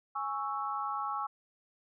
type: chord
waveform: sine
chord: C# minor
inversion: second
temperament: equal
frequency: 830.6 / 1108.7 / 1318.5 Hz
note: G#5 / C#6 / E6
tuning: 0 / 0 / 0 cents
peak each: -37 / -36 / -37 dBFS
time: 0.15-1.27 s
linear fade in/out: 10 ms
effects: none